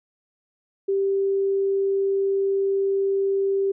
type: tone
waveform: sine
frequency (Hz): 392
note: G4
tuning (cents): 0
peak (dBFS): -19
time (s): 0.88-3.72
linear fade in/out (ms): 10
effects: none